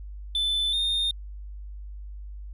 sine tone pair in turn, 3517 / 3655 Hz, A7 / A#7, -1 / -35 cents, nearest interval minor second, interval 66 cents, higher second, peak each -20 dBFS, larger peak neither, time 0.35-0.73 / 0.73-1.11 s, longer neither, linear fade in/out 2 ms, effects tanh soft clip ceiling -22 dBFS + added 50 Hz sine -36 dBFS peak until 2.53 s

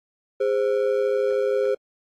triangle ring-modulated tone, 466.1 Hz, A#4, in tune, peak -14 dBFS, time 0.4-1.75 s, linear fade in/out 10 ms, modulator 56.4 Hz, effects AAC 48 kbps

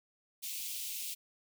white high-pass noise, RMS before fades -40 dBFS, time 0.42-1.15 s, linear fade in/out 20 ms, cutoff 2400 Hz, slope 48 dB/octave, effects none

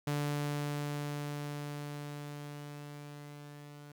sawtooth tone with level ramp, 146 Hz, D3, 10 cents flat, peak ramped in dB -27 to -45 dBFS, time 0.07-3.92 s, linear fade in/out 5 ms, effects 11-bit

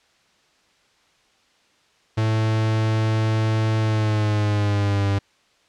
45% pulse tone with pitch glide, 110 to 99.71 Hz, A2 to G2, 0 to +30 cents, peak -18 dBFS, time 2.17-5.19 s, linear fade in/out 10 ms, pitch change -170 cents, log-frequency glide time 3.79-5.07 s, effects white hiss -60 dBFS RMS until 5.68 s + low-pass 5000 Hz 12 dB/octave

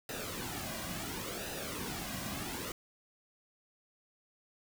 pink noise with flanger, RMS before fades -40 dBFS, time 0.09-2.72 s, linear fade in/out 2 ms, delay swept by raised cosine 0.9 to 2.3 ms, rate 0.71 Hz, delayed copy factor -0.65, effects none

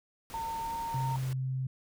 pink noise, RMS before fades -46 dBFS, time 0.3-1.33 s, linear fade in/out 0 ms
sine tone with pitch glide, 909 to 919 Hz, A#5 to A#5, -44 to -25 cents, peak -33 dBFS, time 0.34-1.16 s, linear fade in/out 0 ms, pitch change +19 cents, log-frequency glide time 0.59-0.78 s
sine tone, 130.81 Hz, C3, in tune, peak -30 dBFS, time 0.94-1.67 s, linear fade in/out 5 ms
effects none

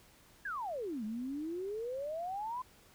sine exponential two-way sweep, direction down then up, 1715 to 208.1 to 1033 Hz, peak -36 dBFS, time 0.45-2.62 s, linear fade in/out 5 ms, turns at 1.04 s, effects pink hiss -62 dBFS RMS until 2.94 s

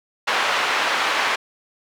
pink band-pass noise, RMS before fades -21 dBFS, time 0.27-1.36 s, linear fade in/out 10 ms, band 870 to 3000 Hz, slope 12 dB/octave, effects none

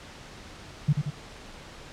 sine tone with echo, 146.83 Hz, D3, in tune, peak -17 dBFS, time 0.88-0.93 s, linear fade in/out 10 ms, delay 88 ms, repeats 2, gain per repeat -5 dB, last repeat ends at 1.106 s, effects pink hiss -45 dBFS RMS until 1.92 s + low-pass 6000 Hz 12 dB/octave

